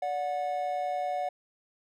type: tone pair together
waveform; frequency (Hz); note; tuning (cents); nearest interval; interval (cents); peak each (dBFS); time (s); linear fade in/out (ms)
triangle; 580 / 730.8; D5 / F#5; -22 / -22; major third; 400; -32 / -28; 0.02-1.29; 5
effects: none